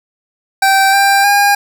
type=tone with pitch steps; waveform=25% pulse; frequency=778 / 792 / 810 Hz; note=G5 / G5 / G#5; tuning=-13 / +18 / -43 cents; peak=-4 dBFS; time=0.62-1.55 s; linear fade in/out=5 ms; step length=310 ms; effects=none